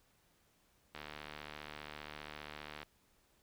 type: click train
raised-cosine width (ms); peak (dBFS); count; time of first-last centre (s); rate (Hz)
0.3; -29; 142; 0.95-2.83; 75
effects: pink hiss -72 dBFS RMS until 3.42 s